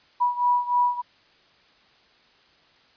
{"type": "beating tone pair", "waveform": "sine", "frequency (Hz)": [975, 978.3], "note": ["B5", "B5"], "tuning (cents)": [-23, -17], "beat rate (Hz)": 3.3, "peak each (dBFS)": [-21, -24], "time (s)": [0.2, 1.02], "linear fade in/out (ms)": 20, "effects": ["white hiss -58 dBFS RMS until 2.96 s", "resampled to 11025 Hz"]}